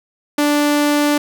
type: tone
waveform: sawtooth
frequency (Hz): 293.2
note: D4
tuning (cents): -3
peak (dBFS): -9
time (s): 0.38-1.18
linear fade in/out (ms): 5
effects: none